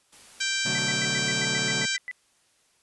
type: noise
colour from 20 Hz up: white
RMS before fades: -50 dBFS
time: 0.12-1.51 s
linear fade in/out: 10 ms
type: harmonic tone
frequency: 783 Hz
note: G5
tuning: 2 cents flat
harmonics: 2 / 3 / 4 / 5 / 6 / 7 / 8 / 9 / 10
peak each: -30 / -32 / -33 / -34 / -35 / -35 / -36 / -37 / -37 dBFS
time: 0.4-1.97 s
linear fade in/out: 10 ms
type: chord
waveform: sawtooth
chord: B minor seventh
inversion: none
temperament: equal with one note detuned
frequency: 126.14 / 146.83 / 185 / 220 Hz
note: B2 / D3 / F#3 / A3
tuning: +37 / 0 / 0 / 0 cents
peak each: -32 dBFS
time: 0.65-1.86 s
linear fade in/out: 10 ms
type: tone bursts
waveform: sine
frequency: 1993 Hz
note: B6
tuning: 15 cents sharp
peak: -31 dBFS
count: 11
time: 0.75-2.113 s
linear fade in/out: 0 ms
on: 33 ms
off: 100 ms
effects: white hiss -65 dBFS RMS until 2.82 s + resampled to 24000 Hz